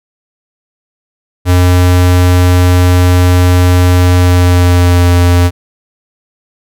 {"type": "tone with pitch glide", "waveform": "square", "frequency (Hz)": [90, 88.1], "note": ["F#2", "F2"], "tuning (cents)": [-47, 16], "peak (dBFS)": -5, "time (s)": [1.45, 5.51], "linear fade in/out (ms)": 50, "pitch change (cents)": -37, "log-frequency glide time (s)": [3.96, 5.09], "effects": []}